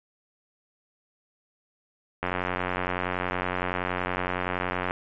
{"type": "click train", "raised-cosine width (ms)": 0.5, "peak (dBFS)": -12, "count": 244, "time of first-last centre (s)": [2.23, 4.909], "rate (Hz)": 90.7, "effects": ["resampled to 8000 Hz", "9-bit"]}